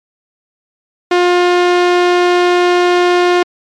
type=tone; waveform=sawtooth; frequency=355.1 Hz; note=F4; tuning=29 cents sharp; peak=-4 dBFS; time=1.11-3.43 s; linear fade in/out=5 ms; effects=low-pass 4000 Hz 12 dB/octave + MP3 64 kbps

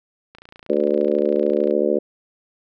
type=click train; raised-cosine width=0.3 ms; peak=-26 dBFS; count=40; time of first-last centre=0.35-1.709 s; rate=28.7 Hz
type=harmonic tone; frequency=73.42 Hz; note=D2; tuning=in tune; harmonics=3 / 4 / 5 / 6 / 7 / 8; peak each=-26 / -26 / -21 / -23 / -22 / -24 dBFS; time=0.69-1.99 s; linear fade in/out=10 ms
effects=none

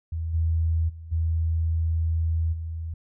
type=tone with level steps; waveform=sine; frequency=81.6 Hz; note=E2; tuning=17 cents flat; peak=-26 / -20 / -37 / -21 / -29 dBFS; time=0.12-2.94 s; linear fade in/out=5 ms; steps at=0.33 / 0.88 / 1.11 / 2.52 s; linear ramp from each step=20 ms; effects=none

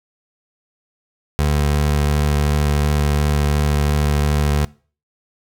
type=tone with vibrato; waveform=25% pulse; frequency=73.5 Hz; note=D2; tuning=2 cents sharp; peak=-11 dBFS; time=1.39-4.65 s; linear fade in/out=0 ms; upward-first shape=sine; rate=2.8 Hz; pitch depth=16 cents each way; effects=noise-tail reverb RT60 0.4 s tail -22 dB re dry

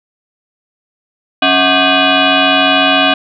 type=tone with frequency modulation; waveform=sine; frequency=1098 Hz; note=C#6; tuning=17 cents flat; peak=-7 dBFS; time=1.42-3.14 s; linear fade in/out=5 ms; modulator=458 Hz; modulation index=5; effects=none

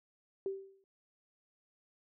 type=tone with exponential decay; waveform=sine; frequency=388.5 Hz; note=G4; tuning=16 cents flat; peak=-31 dBFS; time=0.46-0.84 s; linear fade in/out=1 ms; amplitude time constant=82 ms; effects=none

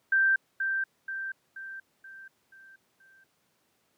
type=tone with echo; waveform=sine; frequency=1568 Hz; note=G6; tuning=in tune; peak=-20 dBFS; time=0.12-0.36 s; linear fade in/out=5 ms; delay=480 ms; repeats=6; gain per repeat=-6 dB; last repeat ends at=3.24 s; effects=pink hiss -71 dBFS RMS until 3.97 s + high-pass 150 Hz 12 dB/octave

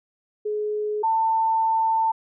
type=tone pair in turn; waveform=sine; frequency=421.9 / 894 Hz; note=G#4 / A5; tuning=+27 / +27 cents; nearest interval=octave + minor second; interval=1300 cents; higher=second; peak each=-23 / -18 dBFS; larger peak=second; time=0.45-1.03 / 1.03-2.12 s; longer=second; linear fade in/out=10 ms; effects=none

